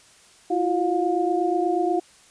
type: tone cluster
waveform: sine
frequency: 333.8 / 362.1 / 712 Hz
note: E4 / F#4 / F5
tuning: +22 / -37 / +33 cents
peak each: -24 dBFS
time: 0.5-2 s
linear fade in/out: 10 ms
effects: white hiss -53 dBFS RMS until 2.3 s + resampled to 22050 Hz